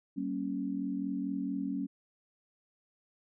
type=chord; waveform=sine; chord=G diminished; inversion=none; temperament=equal with one note detuned; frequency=192.41 / 233.1 / 277.2 Hz; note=G3 / Bb3 / Db4; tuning=-32 / 0 / 0 cents; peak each=-37 / -39 / -34 dBFS; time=0.16-1.87 s; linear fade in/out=20 ms; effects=none